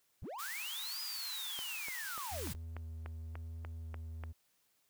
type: linear two-way sweep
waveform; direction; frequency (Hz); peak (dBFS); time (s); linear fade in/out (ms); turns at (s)
triangle; up then down; 30.96 to 5010 to 30.96; -40; 0.22-2.55; 0; 1.01
type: high-pass noise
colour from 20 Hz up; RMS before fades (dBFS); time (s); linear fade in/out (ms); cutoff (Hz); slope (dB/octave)
white; -45; 0.38-2.54; 20; 810; 96
type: click train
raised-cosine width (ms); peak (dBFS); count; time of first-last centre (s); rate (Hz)
0.5; -31; 10; 1.59-4.237; 3.4
type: tone with vibrato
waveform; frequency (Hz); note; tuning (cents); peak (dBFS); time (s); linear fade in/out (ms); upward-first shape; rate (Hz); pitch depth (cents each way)
triangle; 81.1; E2; -28; -40; 2.31-4.33; 20; square; 0.98; 12
effects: white hiss -75 dBFS RMS until 4.89 s